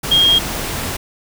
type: tone in noise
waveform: sine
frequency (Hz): 3242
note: G#7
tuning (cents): -42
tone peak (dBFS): -9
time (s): 0.11-0.39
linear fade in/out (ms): 10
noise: pink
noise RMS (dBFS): -23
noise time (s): 0.03-0.97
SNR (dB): +11
effects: none